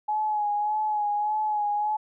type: tone with vibrato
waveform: sine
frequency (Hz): 842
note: G#5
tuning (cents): +24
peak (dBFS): -23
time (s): 0.08-1.97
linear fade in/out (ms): 10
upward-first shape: sine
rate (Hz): 1.7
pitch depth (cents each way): 34
effects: none